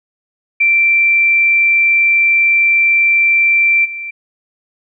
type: tone with level steps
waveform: sine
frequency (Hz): 2349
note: D7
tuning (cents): 0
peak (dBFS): -8 / -22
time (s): 0.6-4.11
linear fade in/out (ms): 10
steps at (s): 3.84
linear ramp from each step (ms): 20
effects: none